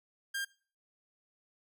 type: tone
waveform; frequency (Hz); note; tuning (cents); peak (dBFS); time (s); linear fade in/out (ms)
sawtooth; 1602; G6; +37; -30; 0.34-0.45; 10
effects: noise-tail reverb RT60 0.4 s tail -21 dB re dry